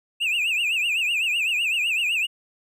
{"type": "tone with vibrato", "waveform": "triangle", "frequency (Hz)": 2629, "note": "E7", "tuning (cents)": -5, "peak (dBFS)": -19, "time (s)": [0.2, 2.27], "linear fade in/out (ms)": 20, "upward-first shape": "triangle", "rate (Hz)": 7.9, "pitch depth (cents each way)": 180, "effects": []}